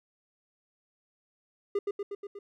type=tone with echo; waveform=triangle; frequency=403.8 Hz; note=G#4; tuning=49 cents flat; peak=-23 dBFS; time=1.75-1.79 s; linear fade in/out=5 ms; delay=120 ms; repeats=5; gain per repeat=-3 dB; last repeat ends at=2.39 s; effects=none